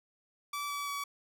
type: tone with pitch steps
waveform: sawtooth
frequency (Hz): 1156 / 1146.7 / 1137.5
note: D6 / D6 / C#6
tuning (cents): -28 / -42 / +44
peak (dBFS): -31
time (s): 0.53-1.04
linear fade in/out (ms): 5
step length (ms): 170
effects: none